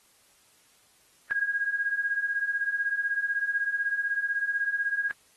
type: beating tone pair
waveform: sine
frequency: 1624 / 1640 Hz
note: G#6 / G#6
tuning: -39 / -22 cents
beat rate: 16 Hz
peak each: -31 / -27 dBFS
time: 1.31-5.11 s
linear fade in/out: 0 ms
effects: white hiss -62 dBFS RMS until 5.36 s + AAC 32 kbps